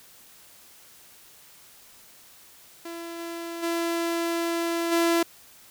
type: tone with level steps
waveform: sawtooth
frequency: 336.8 Hz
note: E4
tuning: 37 cents sharp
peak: -31 / -29 / -21 / -16 dBFS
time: 2.85-5.23 s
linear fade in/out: 5 ms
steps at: 3.18 / 3.62 / 4.91 s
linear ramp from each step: 20 ms
effects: white hiss -52 dBFS RMS until 5.7 s